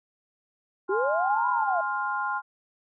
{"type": "chord", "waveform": "sine", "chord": "F minor", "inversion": "first", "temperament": "equal with one note detuned", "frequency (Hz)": [830.6, 1046.5, 1405], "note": ["Ab5", "C6", "F6"], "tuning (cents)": [0, 0, 10], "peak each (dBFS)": [-31, -30, -30], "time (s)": [0.88, 2.42], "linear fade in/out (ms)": 50}
{"type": "linear two-way sweep", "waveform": "sine", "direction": "up then down", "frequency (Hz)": [365.5, 1020, 648], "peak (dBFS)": -24, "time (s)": [0.89, 1.81], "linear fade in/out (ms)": 5, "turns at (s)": 1.5}
{"effects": []}